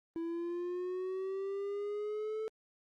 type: linear sweep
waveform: triangle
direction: up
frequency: 329.6 to 440 Hz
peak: -33 dBFS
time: 0.16-2.48 s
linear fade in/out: 0 ms
effects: Opus 32 kbps